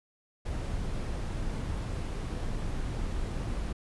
brown noise, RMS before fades -33 dBFS, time 0.45-3.73 s, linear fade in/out 10 ms, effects resampled to 24000 Hz

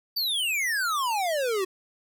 square exponential sweep, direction down, 4699 to 363.3 Hz, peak -25 dBFS, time 0.16-1.65 s, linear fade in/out 10 ms, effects none

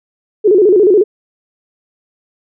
sine tone with vibrato, 392 Hz, G4, in tune, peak -5 dBFS, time 0.44-1.04 s, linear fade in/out 20 ms, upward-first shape square, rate 14 Hz, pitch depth 140 cents each way, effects none

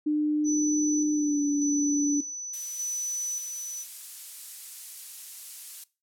sine tone with pitch glide, 300.7 to 289.3 Hz, D4 to D4, +41 to -26 cents, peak -22 dBFS, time 0.06-2.21 s, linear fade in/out 10 ms, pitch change -67 cents, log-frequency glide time 1.13-1.42 s
sine tone with tremolo, 5980 Hz, F#8, 17 cents sharp, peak -28 dBFS, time 0.44-3.86 s, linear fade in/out 50 ms, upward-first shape square, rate 0.85 Hz, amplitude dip 45%
violet noise, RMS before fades -36 dBFS, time 2.53-5.84 s, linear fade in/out 5 ms
effects noise-tail reverb RT60 0.3 s tail -20 dB re dry + low-pass 11000 Hz 12 dB/octave

